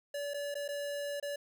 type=tone with dropouts; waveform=square; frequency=574 Hz; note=D5; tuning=40 cents flat; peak=-36 dBFS; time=0.14-1.36 s; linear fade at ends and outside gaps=5 ms; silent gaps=0.337-0.342 / 0.543-0.552 / 0.68-0.687 / 1.2-1.226 s; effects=none